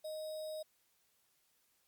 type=tone with sample-and-hold; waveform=sine; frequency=622.3 Hz; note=D#5; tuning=in tune; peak=-40 dBFS; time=0.04-0.63 s; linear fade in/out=10 ms; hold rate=4410 Hz; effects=white hiss -75 dBFS RMS until 1.87 s + Opus 48 kbps